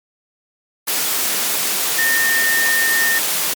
sine tone in noise, 1824 Hz, A#6, 38 cents flat, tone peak -15 dBFS, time 1.98-3.19 s, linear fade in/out 10 ms, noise white, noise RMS -19 dBFS, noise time 0.87-3.54 s, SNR +1 dB, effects high-pass 200 Hz 12 dB/octave + MP3 96 kbps

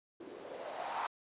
violet noise with low-pass filter sweep, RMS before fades -42 dBFS, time 0.2-1.07 s, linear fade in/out 5 ms, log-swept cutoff 340 to 1000 Hz, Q 4.4, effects resampled to 8000 Hz

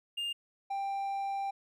triangle tone pair in turn, 2812 / 789.1 Hz, F7 / G5, +11 / +11 cents, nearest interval octave + minor seventh, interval 2200 cents, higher first, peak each -31 / -30 dBFS, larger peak second, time 0.17-0.33 / 0.7-1.51 s, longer second, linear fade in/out 10 ms, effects none

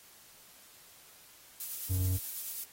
violet noise with tremolo, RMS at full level -36 dBFS, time 1.6-2.64 s, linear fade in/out 2 ms, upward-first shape triangle, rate 9.3 Hz, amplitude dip 35%
triangle tone, 92.5 Hz, F#2, in tune, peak -26 dBFS, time 1.89-2.18 s, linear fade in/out 20 ms
effects white hiss -57 dBFS RMS until 2.72 s + AAC 48 kbps

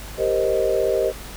sine chord, C minor seventh, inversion second, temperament equal, 392 / 466.2 / 523.3 / 622.3 Hz, G4 / Bb4 / C5 / Eb5, 0 / 0 / 0 / 0 cents, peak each -23 dBFS, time 0.17-1.13 s, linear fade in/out 50 ms, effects added 50 Hz sine -38 dBFS peak until 1.36 s + pink hiss -38 dBFS RMS until 1.36 s

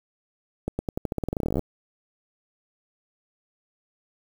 accelerating click train, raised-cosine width 2 ms, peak -13 dBFS, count 22, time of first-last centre 0.68-1.593 s, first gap 110 ms, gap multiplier 0.89, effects 7-bit

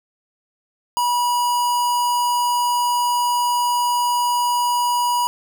square tone with notch filter, 970 Hz, B5, 31 cents flat, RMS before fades -19 dBFS, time 0.97-5.27 s, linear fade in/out 0 ms, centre 2200 Hz, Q 1.6, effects none

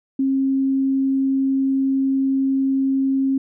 sine tone, 268.9 Hz, C4, 47 cents sharp, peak -16 dBFS, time 0.19-3.38 s, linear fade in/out 5 ms, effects none

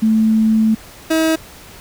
sine / 30% pulse tone pair in turn, 220 / 320.5 Hz, A3 / E4, 0 / -49 cents, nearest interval perfect fifth, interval 651 cents, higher second, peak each -10 dBFS, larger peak neither, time 0.02-0.75 / 1.1-1.36 s, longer first, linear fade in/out 10 ms, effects pink hiss -39 dBFS RMS until 1.8 s

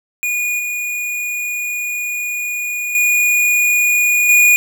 square tone with level steps, 2448 Hz, D#7, 29 cents flat, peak -17 / -20 / -12 / -8 dBFS, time 0.23-4.56 s, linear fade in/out 0 ms, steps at 0.59 / 2.95 / 4.29 s, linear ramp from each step 2 ms, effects none

